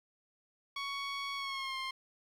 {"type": "tone with pitch glide", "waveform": "15% pulse", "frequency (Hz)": [1115, 1057.9], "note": ["C#6", "C6"], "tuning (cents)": [10, 19], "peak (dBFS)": -30, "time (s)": [0.76, 1.91], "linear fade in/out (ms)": 5, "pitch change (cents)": -91, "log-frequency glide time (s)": [1.36, 1.77], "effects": ["low-pass 6000 Hz 12 dB/octave", "10-bit"]}